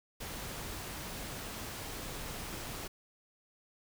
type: noise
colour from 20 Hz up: pink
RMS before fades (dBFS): -42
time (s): 0.2-2.88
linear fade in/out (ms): 10
effects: none